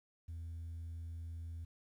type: tone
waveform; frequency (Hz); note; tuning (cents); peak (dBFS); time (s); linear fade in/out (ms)
sine; 83; E2; +12; -40; 0.28-1.65; 10
effects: tanh soft clip ceiling -41 dBFS + 12-bit

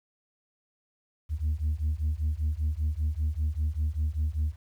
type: beating tone pair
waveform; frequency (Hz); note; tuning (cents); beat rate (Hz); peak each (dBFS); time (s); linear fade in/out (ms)
sine; 74 / 79.1; D2 / D#2; +14 / +29; 5.1; -27; 1.29-4.56; 50
effects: tanh soft clip ceiling -22 dBFS + 10-bit

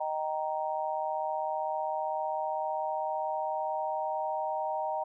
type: chord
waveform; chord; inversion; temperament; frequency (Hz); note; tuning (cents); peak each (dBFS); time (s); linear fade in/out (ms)
sine; Eb major; none; just; 622.3 / 777.8 / 933.4; Eb5 / G5 / Bb5; 0 / -14 / +2; -34; 0-5.04; 10
effects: none

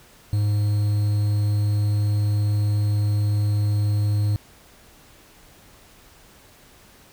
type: tone with quantisation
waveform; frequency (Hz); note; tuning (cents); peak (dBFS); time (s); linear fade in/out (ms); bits
triangle; 103.83; G#2; 0; -16; 0.33-4.36; 0; 7
effects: pink hiss -51 dBFS RMS until 7.12 s

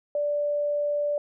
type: tone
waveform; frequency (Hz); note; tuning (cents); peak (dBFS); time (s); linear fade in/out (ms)
sine; 585; D5; -7; -23; 0.15-1.18; 2
effects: none

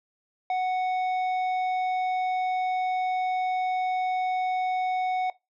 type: tone with tanh clipping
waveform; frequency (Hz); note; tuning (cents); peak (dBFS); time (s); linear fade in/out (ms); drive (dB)
sine; 740; F#5; 0; -25; 0.5-5.3; 2; 8
effects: noise-tail reverb RT60 0.2 s tail -19 dB re dry

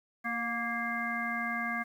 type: harmonic tone with a mistuned harmonic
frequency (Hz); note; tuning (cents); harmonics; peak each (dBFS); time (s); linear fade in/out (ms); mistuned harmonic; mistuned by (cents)
233.1; A#3; 0; 1 / 3 / 5 / 7 / 9; -38 / -39 / -38 / -36 / -36; 0.24-1.84; 20; 3; +30
effects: 10-bit

